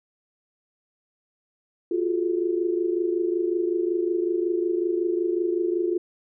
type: tone cluster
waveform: sine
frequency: 347.6 / 373 / 429.7 Hz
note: F4 / F#4 / A4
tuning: -8 / +14 / -41 cents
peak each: -23 / -28 / -30 dBFS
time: 1.91-5.98 s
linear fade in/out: 5 ms
effects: none